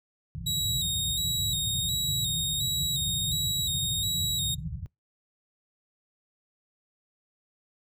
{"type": "low-pass noise", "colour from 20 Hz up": "white", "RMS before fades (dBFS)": -34, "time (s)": [0.35, 4.86], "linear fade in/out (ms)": 0, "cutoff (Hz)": 170, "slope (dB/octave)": 96}
{"type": "tone with vibrato", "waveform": "sawtooth", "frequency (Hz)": 3794, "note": "A#7", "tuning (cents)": 30, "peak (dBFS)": -24, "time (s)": [0.46, 4.55], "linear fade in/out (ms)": 10, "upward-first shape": "square", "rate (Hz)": 1.4, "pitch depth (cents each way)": 36}
{"effects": ["noise-tail reverb RT60 0.2 s tail -26 dB re dry", "high-pass 60 Hz 12 dB/octave"]}